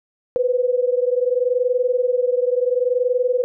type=tone pair together; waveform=sine; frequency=490.4 / 511.1 Hz; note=B4 / C5; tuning=-12 / -41 cents; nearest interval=minor second; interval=71 cents; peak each=-18 / -20 dBFS; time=0.36-3.44 s; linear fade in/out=0 ms; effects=none